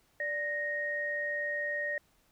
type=tone pair together; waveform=sine; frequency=587.3 / 1864.6 Hz; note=D5 / A#6; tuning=0 / 0 cents; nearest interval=octave + minor sixth; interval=2000 cents; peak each=-37 / -32 dBFS; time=0.2-1.98 s; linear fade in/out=2 ms; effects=pink hiss -69 dBFS RMS until 2.31 s